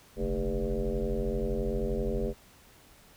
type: tone with frequency modulation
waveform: sine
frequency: 220 Hz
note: A3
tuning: in tune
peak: -27 dBFS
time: 0.16-2.34 s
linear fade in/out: 50 ms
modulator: 90.5 Hz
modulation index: 3.5
effects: pink hiss -57 dBFS RMS until 3.16 s